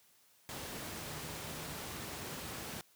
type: tone in noise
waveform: sine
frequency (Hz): 155.56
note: D#3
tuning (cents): 0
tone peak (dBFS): -51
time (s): 1-1.73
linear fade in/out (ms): 0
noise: pink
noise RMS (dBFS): -43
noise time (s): 0.49-2.81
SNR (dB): -11
effects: white hiss -67 dBFS RMS until 2.95 s + high-pass 80 Hz 12 dB/octave